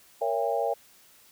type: chord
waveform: sine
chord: A# diminished seventh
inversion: none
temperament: just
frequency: 466.2 / 559.4 / 671.3 / 805.5 Hz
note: A#4 / C#5 / E5 / G5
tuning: 0 / +16 / +31 / +47 cents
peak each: -30 dBFS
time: 0.21-0.74 s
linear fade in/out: 10 ms
effects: white hiss -57 dBFS RMS until 1.31 s